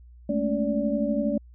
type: tone cluster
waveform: sine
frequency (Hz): 211.8 / 224 / 281.2 / 580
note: G#3 / A3 / C#4 / D5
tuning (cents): +34 / +31 / +25 / -22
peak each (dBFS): -28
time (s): 0.29-1.38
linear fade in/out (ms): 5
effects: added 60 Hz sine -46 dBFS peak until 1.54 s